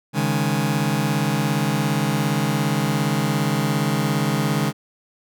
sawtooth chord, C# suspended second, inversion none, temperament just, 138.59 / 155.92 / 207.9 Hz, C#3 / D#3 / G#3, 0 / +4 / +2 cents, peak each -19 / -19 / -19 dBFS, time 0.13-4.73 s, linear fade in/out 50 ms, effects none

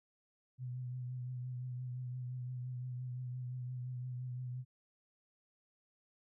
sine tone with vibrato, 125.4 Hz, B2, 27 cents sharp, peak -39 dBFS, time 0.58-4.65 s, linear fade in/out 50 ms, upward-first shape triangle, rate 5.8 Hz, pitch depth 37 cents each way, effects none

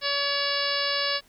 harmonic tone with a mistuned harmonic, 567 Hz, C#5, 39 cents sharp, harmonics 1 / 2 / 3 / 4 / 5 / 6 / 7 / 8 / 9, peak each -32 / -33 / -31 / -35 / -33 / -35 / -32 / -32 / -32 dBFS, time 0.01-1.21 s, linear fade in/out 50 ms, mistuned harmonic 9, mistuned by +29 cents, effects pink hiss -59 dBFS RMS until 1.28 s

